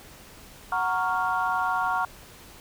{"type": "chord", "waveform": "sine", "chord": "Gb major seventh", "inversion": "none", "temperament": "equal", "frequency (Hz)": [740, 932.3, 1108.7, 1396.9], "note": ["Gb5", "Bb5", "Db6", "F6"], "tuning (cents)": [0, 0, 0, 0], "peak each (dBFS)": -28, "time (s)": [0.72, 2.05], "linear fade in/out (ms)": 2, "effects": ["tanh soft clip ceiling -14 dBFS", "pink hiss -48 dBFS RMS until 2.6 s"]}